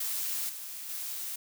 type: noise with level steps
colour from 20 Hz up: blue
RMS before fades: -33 / -41 / -37 dBFS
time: 0-1.36 s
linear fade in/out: 5 ms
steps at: 0.49 / 0.89 s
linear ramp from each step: 5 ms
effects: none